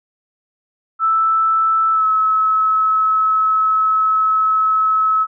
sine tone with pitch glide, 1318.5 to 1292.9 Hz, E6 to E6, 0 to -34 cents, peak -12 dBFS, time 0.99-5.27 s, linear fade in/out 50 ms, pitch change -34 cents, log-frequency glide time 1.92-2.05 s, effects none

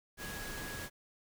sine tone in noise, 1661.2 Hz, G#6, in tune, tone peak -46 dBFS, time 0.17-0.9 s, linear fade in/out 50 ms, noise pink, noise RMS -43 dBFS, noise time 0.17-0.9 s, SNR -6 dB, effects none

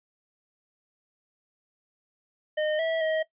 square tone with pitch steps, 613 / 651 / 633 Hz, D#5 / E5 / D#5, -26 / -22 / +30 cents, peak -25 dBFS, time 2.57-3.23 s, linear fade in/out 10 ms, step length 220 ms, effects noise-tail reverb RT60 0.1 s tail -17 dB re dry + resampled to 8000 Hz

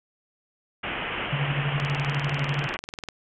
white low-pass noise, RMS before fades -31 dBFS, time 0.83-2.77 s, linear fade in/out 10 ms, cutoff 3100 Hz, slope 96 dB/octave
sine tone with tremolo, 142.3 Hz, C#3, 46 cents sharp, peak -21 dBFS, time 1.32-2.67 s, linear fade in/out 10 ms, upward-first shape triangle, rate 12 Hz, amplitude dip 80%
click train, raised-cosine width 0.2 ms, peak -17 dBFS, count 27, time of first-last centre 1.8-3.087 s, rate 20.2 Hz
effects none

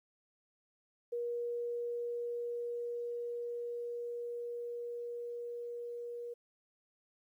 sine tone with level ramp, 476.8 Hz, A#4, 39 cents sharp, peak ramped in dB -34 to -40 dBFS, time 1.12-6.34 s, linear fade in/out 10 ms, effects 12-bit

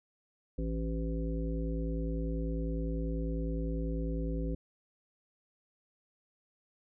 harmonic tone with a mistuned harmonic, 55 Hz, A1, in tune, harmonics 1 / 3 / 5 / 7 / 9, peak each -33 / -38 / -39 / -44 / -43 dBFS, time 0.58-4.55 s, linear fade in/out 5 ms, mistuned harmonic 9, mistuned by +30 cents, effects none

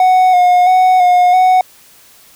triangle tone with vibrato, 730 Hz, F#5, 24 cents flat, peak -4 dBFS, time 0-1.61 s, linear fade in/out 2 ms, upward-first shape square, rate 1.5 Hz, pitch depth 26 cents each way, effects white hiss -44 dBFS RMS until 2.35 s

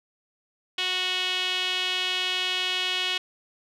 sawtooth tone with band-pass filter, 367.8 Hz, F#4, 10 cents flat, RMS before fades -27 dBFS, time 0.78-3.18 s, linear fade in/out 5 ms, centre 3100 Hz, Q 3.9, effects none

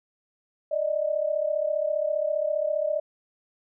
sine tone pair together, 589 / 624 Hz, D5 / D#5, +5 / +5 cents, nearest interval minor second, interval 100 cents, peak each -26 dBFS, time 0.71-3 s, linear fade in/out 10 ms, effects none

